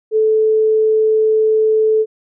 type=tone; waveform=sine; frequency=436.2 Hz; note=A4; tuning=15 cents flat; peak=-10 dBFS; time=0.11-2.06 s; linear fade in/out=50 ms; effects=none

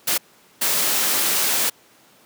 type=noise bursts at uneven times; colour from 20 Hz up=white; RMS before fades=-20 dBFS; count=2; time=0.07-0.18 / 0.61-1.7 s; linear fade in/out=10 ms; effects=pink hiss -53 dBFS RMS until 2.25 s + high-pass 200 Hz 12 dB/octave

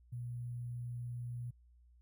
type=tone with sample-and-hold; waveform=sine; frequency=121 Hz; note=B2; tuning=35 cents flat; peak=-39 dBFS; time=0.12-1.51 s; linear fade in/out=10 ms; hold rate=11025 Hz; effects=added 60 Hz sine -61 dBFS peak until 2.01 s

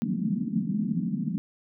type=band-pass noise; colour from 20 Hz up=white; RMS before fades=-28 dBFS; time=0.02-1.38 s; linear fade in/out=0 ms; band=170 to 230 Hz; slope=48 dB/octave; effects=none

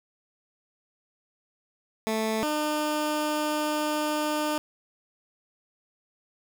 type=tone pair in turn; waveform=15% pulse; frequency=220 / 302.3 Hz; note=A3 / D#4; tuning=0 / -50 cents; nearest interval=tritone; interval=550 cents; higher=second; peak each=-19 / -19 dBFS; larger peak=neither; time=2.07-2.43 / 2.43-4.58 s; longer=second; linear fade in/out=0 ms; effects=none

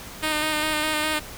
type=tone with vibrato; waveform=5% pulse; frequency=307.2 Hz; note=D#4; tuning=22 cents flat; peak=-11 dBFS; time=0.22-1.2 s; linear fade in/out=20 ms; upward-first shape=square; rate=4.9 Hz; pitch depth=19 cents each way; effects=pink hiss -39 dBFS RMS until 1.37 s

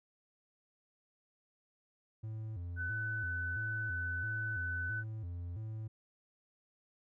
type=tone with vibrato; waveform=triangle; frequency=97.8 Hz; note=G2; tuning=4 cents flat; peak=-37 dBFS; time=2.23-5.88 s; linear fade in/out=10 ms; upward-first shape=square; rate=1.5 Hz; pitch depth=200 cents each way
type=tone; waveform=sine; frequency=1504 Hz; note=F#6; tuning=28 cents sharp; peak=-36 dBFS; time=2.76-5.04 s; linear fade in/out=50 ms
effects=none

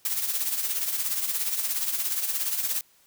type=noise with tremolo; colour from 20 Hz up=blue; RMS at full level=-25 dBFS; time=0.05-2.81 s; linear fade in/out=2 ms; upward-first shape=triangle; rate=17 Hz; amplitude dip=65%; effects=white hiss -61 dBFS RMS until 3.06 s

